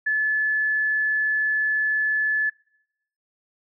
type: tone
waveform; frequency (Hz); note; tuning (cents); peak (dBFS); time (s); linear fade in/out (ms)
sine; 1727; A6; -33; -19; 0.06-2.5; 10
effects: noise-tail reverb RT60 0.8 s tail -24 dB re dry